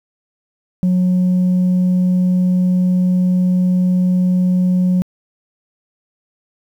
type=tone; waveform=sine; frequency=182 Hz; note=F#3; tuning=28 cents flat; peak=-9 dBFS; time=0.83-5.02 s; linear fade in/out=0 ms; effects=tanh soft clip ceiling -10 dBFS + 8-bit